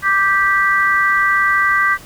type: chord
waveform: sine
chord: G major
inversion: second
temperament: just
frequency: 1176 / 1568 / 1960 Hz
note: D6 / G6 / B6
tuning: +2 / 0 / -14 cents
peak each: -16 dBFS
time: 0.02-1.98 s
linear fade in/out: 50 ms
effects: pink hiss -39 dBFS RMS until 2.05 s